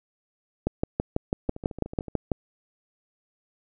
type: two click trains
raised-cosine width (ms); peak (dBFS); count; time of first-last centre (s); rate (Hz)
2; -10 / -23; 11 / 9; 0.67-2.317 / 1.49-2.083; 6.07 / 13.5
effects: none